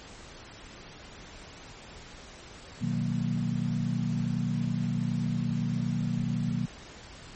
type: chord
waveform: sine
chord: B major seventh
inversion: none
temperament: equal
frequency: 123.47 / 155.56 / 185 / 233.1 Hz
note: B2 / D#3 / F#3 / A#3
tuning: 0 / 0 / 0 / 0 cents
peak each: -32 dBFS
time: 2.81-6.66 s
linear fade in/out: 10 ms
effects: pink hiss -47 dBFS RMS until 7.35 s + MP3 32 kbps